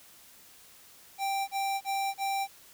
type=tone bursts; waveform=square; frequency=785 Hz; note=G5; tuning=2 cents sharp; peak=-29 dBFS; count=4; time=1.18-2.476 s; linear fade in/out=50 ms; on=300 ms; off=32 ms; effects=white hiss -55 dBFS RMS until 2.73 s